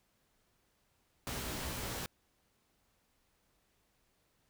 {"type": "noise with comb filter", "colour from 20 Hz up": "pink", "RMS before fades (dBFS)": -40, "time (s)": [1.27, 2.06], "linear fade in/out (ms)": 0, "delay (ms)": 16, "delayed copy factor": 0.5, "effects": ["pink hiss -75 dBFS RMS until 4.49 s"]}